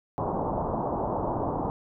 white low-pass noise, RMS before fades -29 dBFS, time 0.18-1.7 s, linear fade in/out 0 ms, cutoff 1000 Hz, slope 48 dB/octave, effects none

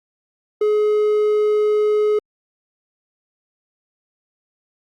triangle tone, 422.6 Hz, G#4, 30 cents sharp, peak -12 dBFS, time 0.61-2.19 s, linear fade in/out 5 ms, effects Opus 48 kbps

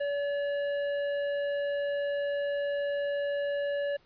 sine tone with hard clipping, 571 Hz, D5, 49 cents flat, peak -30 dBFS, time 0-3.97 s, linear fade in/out 10 ms, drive 9 dB, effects pink hiss -64 dBFS RMS until 4.05 s + resampled to 11025 Hz

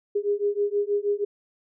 sine beating tone pair, 405.9 / 412.2 Hz, G#4 / G#4, -40 / -13 cents, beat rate 6.3 Hz, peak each -25 dBFS, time 0.15-1.25 s, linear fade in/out 10 ms, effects none

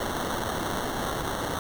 blue noise with sample-and-hold, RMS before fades -30 dBFS, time 0-1.59 s, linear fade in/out 2 ms, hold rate 2450 Hz, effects none

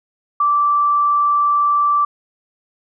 sine tone, 1167 Hz, D6, 11 cents flat, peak -12 dBFS, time 0.4-2.05 s, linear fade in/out 5 ms, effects none

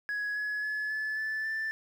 sine tone with pitch steps, 1673 / 1691.5 / 1710.1 / 1729 / 1748.1 / 1767.4 Hz, G#6 / G#6 / A6 / A6 / A6 / A6, +12 / +31 / -50 / -31 / -12 / +7 cents, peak -28 dBFS, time 0.09-1.71 s, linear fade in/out 0 ms, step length 270 ms, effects tanh soft clip ceiling -29 dBFS + 10-bit

